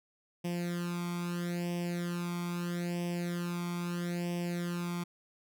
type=tone with flanger; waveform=sawtooth; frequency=174.2 Hz; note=F3; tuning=4 cents flat; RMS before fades=-35 dBFS; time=0.44-5.04 s; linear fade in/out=10 ms; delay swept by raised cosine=0.36 to 0.88 ms; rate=0.77 Hz; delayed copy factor=+0.85; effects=none